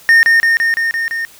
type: tone with echo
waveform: triangle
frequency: 1831 Hz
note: A#6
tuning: 32 cents flat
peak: -3 dBFS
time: 0.09-0.23 s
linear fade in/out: 0 ms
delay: 170 ms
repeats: 6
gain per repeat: -2 dB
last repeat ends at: 1.25 s
effects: white hiss -42 dBFS RMS until 1.39 s